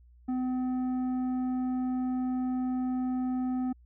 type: tone with tanh clipping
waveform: sine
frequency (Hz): 254.3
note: C4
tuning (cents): -49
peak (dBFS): -29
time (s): 0.28-3.73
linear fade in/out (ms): 10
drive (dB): 8
effects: added 60 Hz sine -54 dBFS peak until 3.85 s